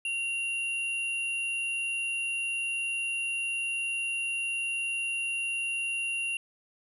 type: tone pair together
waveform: sine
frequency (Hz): 2761 / 10414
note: F7 / E9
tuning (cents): -20 / -22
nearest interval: octave + major seventh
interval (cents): 2298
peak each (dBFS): -29 / -39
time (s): 0.05-6.37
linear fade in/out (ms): 2
effects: none